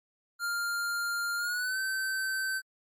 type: tone with pitch glide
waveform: square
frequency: 1399 to 1543.3 Hz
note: F6 to G6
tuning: +3 to -27 cents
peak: -30 dBFS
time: 0.39-2.62 s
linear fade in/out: 50 ms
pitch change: +170 cents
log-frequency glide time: 1.37-1.79 s
effects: MP3 64 kbps